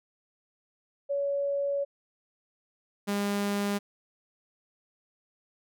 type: tone pair in turn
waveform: sine / sawtooth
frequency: 563 / 202.5 Hz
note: C#5 / G#3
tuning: +27 / -43 cents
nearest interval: octave + tritone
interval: 1770 cents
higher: first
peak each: -26 / -23 dBFS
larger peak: second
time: 1.09-1.85 / 3.07-3.79 s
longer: first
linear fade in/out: 20 ms
effects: none